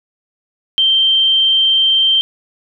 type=tone; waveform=sine; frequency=3138 Hz; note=G7; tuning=1 cent sharp; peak=-9 dBFS; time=0.78-2.21 s; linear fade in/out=0 ms; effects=none

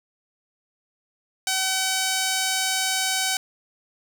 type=tone; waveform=5% pulse; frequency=760 Hz; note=F#5; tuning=46 cents sharp; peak=-10 dBFS; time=1.47-3.37 s; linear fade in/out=2 ms; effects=none

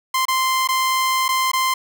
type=tone with dropouts; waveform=sawtooth; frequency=1043 Hz; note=C6; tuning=6 cents flat; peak=-13 dBFS; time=0.14-1.74 s; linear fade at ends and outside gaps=5 ms; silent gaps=0.254-0.282 / 0.675-0.687 / 1.282-1.288 / 1.517-1.533 s; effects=none

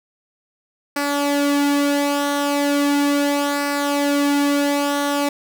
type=tone with flanger; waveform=sawtooth; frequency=286.1 Hz; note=D4; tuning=45 cents flat; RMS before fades=-19 dBFS; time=0.96-5.29 s; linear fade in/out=5 ms; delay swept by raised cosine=0.29 to 3.09 ms; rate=0.37 Hz; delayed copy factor=-0.55; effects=none

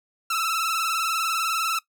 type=tone with vibrato; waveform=sawtooth; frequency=1318.5 Hz; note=E6; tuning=in tune; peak=-19 dBFS; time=0.3-1.79 s; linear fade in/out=5 ms; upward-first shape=sine; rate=20 Hz; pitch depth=65 cents each way; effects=noise-tail reverb RT60 0.1 s tail -19 dB re dry

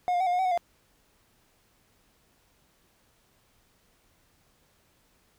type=tone with pitch steps; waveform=triangle; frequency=720 / 706 / 754 / 708 / 721 / 757 / 733 / 694 Hz; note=F#5 / F5 / F#5 / F5 / F#5 / F#5 / F#5 / F5; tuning=-47 / +19 / +32 / +23 / -45 / +39 / -16 / -11 cents; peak=-21 dBFS; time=0.08-0.576 s; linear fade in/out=0 ms; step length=62 ms; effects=pink hiss -66 dBFS RMS until 5.38 s

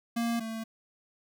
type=tone pair in turn; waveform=square; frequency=233.1 / 223.9 Hz; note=A#3 / A3; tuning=0 / +30 cents; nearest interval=minor second; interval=70 cents; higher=first; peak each=-28 / -35 dBFS; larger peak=first; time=0.16-0.4 / 0.4-0.64 s; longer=neither; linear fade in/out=10 ms; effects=none

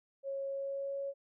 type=tone with pitch glide; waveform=sine; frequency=548 to 554.4 Hz; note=C#5 to C#5; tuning=-20 to 0 cents; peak=-35 dBFS; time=0.23-1.14 s; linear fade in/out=50 ms; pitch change=+20 cents; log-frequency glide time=0.46-0.96 s; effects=none

